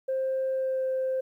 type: tone with pitch glide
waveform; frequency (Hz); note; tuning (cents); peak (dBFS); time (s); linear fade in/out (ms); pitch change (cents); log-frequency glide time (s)
sine; 527 to 522.5; C5 to C5; +12 to -2; -24; 0.08-1.21; 10; -14; 0.52-0.86
effects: tanh soft clip ceiling -22 dBFS + 11-bit